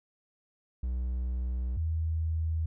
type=tone pair in turn; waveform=triangle / sine; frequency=62.2 / 80.64 Hz; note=B1 / E2; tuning=+13 / -38 cents; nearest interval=major third; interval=449 cents; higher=second; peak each=-27 dBFS; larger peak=neither; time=0.83-1.77 / 1.77-2.66 s; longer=first; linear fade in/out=5 ms; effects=none